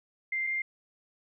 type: tone pair in turn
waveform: sine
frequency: 2093 / 2105 Hz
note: C7 / C7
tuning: 0 / +10 cents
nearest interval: unison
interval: 10 cents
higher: second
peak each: -28 dBFS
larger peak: neither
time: 0.32-0.47 / 0.47-0.62 s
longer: neither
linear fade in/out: 5 ms
effects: none